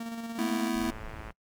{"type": "tone with tremolo", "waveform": "45% pulse", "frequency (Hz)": 230, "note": "A#3", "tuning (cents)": -23, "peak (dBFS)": -34, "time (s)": [0, 0.7], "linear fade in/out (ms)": 5, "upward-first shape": "square", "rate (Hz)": 17, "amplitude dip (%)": 35}
{"type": "chord", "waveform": "square", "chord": "A suspended second", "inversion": "none", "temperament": "just", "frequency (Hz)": [220, 247.5, 330], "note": ["A3", "B3", "E4"], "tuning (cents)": [0, 4, 2], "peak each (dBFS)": -33, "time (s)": [0.38, 0.91], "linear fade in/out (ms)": 10}
{"type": "noise", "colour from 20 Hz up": "brown", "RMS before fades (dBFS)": -42, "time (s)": [0.73, 1.33], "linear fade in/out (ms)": 50}
{"type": "click train", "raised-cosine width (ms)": 0.5, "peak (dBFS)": -29, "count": 55, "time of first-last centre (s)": [0.81, 1.305], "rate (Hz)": 109}
{"effects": ["noise-tail reverb RT60 0.1 s tail -26 dB re dry"]}